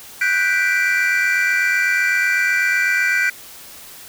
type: chord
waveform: triangle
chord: G major seventh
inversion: third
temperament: equal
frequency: 1480 / 1568 / 1975.5 / 2349 Hz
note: F#6 / G6 / B6 / D7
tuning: 0 / 0 / 0 / 0 cents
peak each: -18 dBFS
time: 0.21-3.3 s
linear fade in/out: 5 ms
effects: tanh soft clip ceiling -8 dBFS + white hiss -39 dBFS RMS until 4.08 s